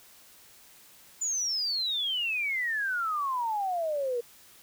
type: exponential sweep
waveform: sine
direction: down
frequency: 7100 to 466.2 Hz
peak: -27 dBFS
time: 1.21-4.21 s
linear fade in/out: 10 ms
effects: white hiss -55 dBFS RMS until 4.62 s